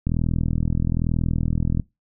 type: click train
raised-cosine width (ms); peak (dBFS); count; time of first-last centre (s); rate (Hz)
5; -10; 72; 0.07-1.797; 41.1
effects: noise-tail reverb RT60 0.2 s tail -21 dB re dry